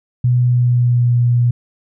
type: tone with pitch glide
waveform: sine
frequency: 123.47 to 120.86 Hz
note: B2 to B2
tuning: 0 to -37 cents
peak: -10 dBFS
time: 0.24-1.51 s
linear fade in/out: 5 ms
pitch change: -37 cents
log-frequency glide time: 0.4-1.16 s
effects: none